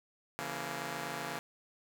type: chord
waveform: 5% pulse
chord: A# diminished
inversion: first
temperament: just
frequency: 139.85 / 167.82 / 233.1 Hz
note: C#3 / E3 / A#3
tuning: +16 / +31 / 0 cents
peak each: -31 dBFS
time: 0.39-1.39 s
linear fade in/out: 0 ms
effects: 9-bit